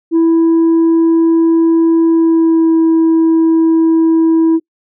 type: tone with pitch glide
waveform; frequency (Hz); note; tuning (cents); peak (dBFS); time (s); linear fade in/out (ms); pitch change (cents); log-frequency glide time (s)
sine; 329.6 to 325.8; E4 to E4; 0 to -20; -4; 0.11-4.6; 50; -20; 2.07-2.75
effects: noise-tail reverb RT60 0.1 s tail -26 dB re dry + tanh soft clip ceiling -6 dBFS